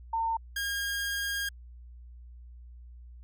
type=tone pair in turn; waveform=sine / sawtooth; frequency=907 / 1621.7 Hz; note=A#5 / G#6; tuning=-48 / -42 cents; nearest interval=minor seventh; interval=1006 cents; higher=second; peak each=-26 dBFS; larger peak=neither; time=0.13-0.37 / 0.56-1.49 s; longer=second; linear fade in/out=5 ms; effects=added 60 Hz sine -45 dBFS peak until 3.23 s + MP3 96 kbps